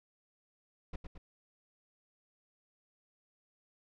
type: noise with echo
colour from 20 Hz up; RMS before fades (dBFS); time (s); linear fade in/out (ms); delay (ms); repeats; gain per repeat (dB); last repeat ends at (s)
brown; -39; 0.93-0.96; 5; 110; 2; -5; 1.18
effects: low-pass 4000 Hz 12 dB/octave